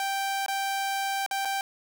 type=tone with dropouts; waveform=sawtooth; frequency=784 Hz; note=G5; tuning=in tune; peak=-23 dBFS; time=0-1.61 s; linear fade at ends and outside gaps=1 ms; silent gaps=0.462-0.482 / 1.263-1.311 / 1.45-1.454 s; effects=none